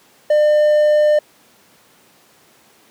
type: tone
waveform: triangle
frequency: 601 Hz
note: D5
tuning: 40 cents sharp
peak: -8 dBFS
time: 0.3-1.19 s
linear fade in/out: 5 ms
effects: pink hiss -51 dBFS RMS until 2.9 s + high-pass 200 Hz 12 dB/octave